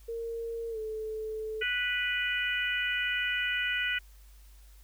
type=tone with pitch glide; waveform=sine; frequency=460.3 to 436.2 Hz; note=A#4 to A4; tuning=-22 to -15 cents; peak=-33 dBFS; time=0.08-1.63 s; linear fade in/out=10 ms; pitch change=-93 cents; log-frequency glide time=0.7-0.78 s
type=harmonic tone; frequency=492.6 Hz; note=B4; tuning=5 cents flat; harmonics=3 / 4 / 5 / 6; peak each=-32 / -33 / -34 / -35 dBFS; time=1.61-3.99 s; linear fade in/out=10 ms
effects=added 50 Hz sine -51 dBFS peak until 4.83 s + white hiss -63 dBFS RMS until 4.83 s